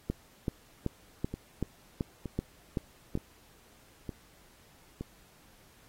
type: two click trains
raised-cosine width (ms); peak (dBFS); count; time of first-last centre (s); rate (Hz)
3; -17 / -23; 9 / 5; 0.1-3.153 / 1.34-5.01; 2.62 / 1.09
effects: pink hiss -61 dBFS RMS until 5.88 s + AAC 48 kbps